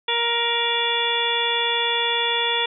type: harmonic tone with a mistuned harmonic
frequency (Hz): 469.4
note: A#4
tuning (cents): +12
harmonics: 1 / 2 / 3 / 4 / 5 / 6 / 7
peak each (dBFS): -28 / -26 / -33 / -29 / -29 / -28 / -23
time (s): 0.08-2.66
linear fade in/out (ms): 5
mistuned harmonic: 7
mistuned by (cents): +78
effects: none